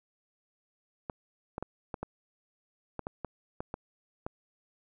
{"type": "clicks", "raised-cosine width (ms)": 1, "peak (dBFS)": -21, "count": 11, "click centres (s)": [1.098, 1.581, 1.626, 1.942, 2.03, 2.993, 3.069, 3.247, 3.605, 3.741, 4.265], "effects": []}